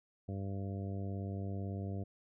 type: harmonic tone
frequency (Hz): 98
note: G2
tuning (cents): 0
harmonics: 1 / 2 / 3 / 4 / 5 / 6 / 7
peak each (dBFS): -38 / -43 / -48 / -50 / -52 / -54 / -53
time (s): 0.28-2.04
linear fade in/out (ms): 10
effects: none